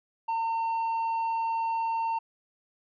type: tone with tanh clipping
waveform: sine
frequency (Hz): 909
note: A#5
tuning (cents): -44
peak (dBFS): -27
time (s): 0.28-2.19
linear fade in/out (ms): 10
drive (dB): 4
effects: none